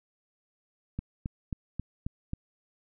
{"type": "click train", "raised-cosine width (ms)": 5, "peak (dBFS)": -20, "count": 6, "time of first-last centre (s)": [0.99, 2.334], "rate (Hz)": 3.72, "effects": []}